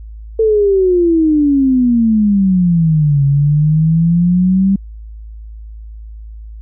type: exponential two-way sweep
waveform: sine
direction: down then up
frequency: 450 to 138.4 to 197.2 Hz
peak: -8 dBFS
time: 0.39-4.76 s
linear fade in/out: 5 ms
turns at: 3.24 s
effects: added 54 Hz sine -28 dBFS peak until 6.61 s